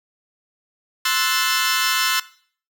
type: chord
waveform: 15% pulse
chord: F# half-diminished seventh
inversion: second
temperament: equal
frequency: 1046.5 / 1318.5 / 1480 / 1760 Hz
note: C6 / E6 / F#6 / A6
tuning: 0 / 0 / 0 / 0 cents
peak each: -17 dBFS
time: 1.05-2.2 s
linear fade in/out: 5 ms
effects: noise-tail reverb RT60 0.5 s tail -19 dB re dry